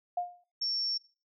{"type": "tone with exponential decay", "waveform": "sine", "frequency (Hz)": 709, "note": "F5", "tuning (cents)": 26, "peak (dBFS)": -26, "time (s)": [0.17, 0.44], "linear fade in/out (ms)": 5, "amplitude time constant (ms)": 58}
{"type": "tone", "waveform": "sine", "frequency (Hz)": 5460, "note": "F8", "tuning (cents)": -40, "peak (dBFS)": -29, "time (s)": [0.61, 0.98], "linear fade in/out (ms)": 10}
{"effects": ["noise-tail reverb RT60 0.4 s tail -20 dB re dry"]}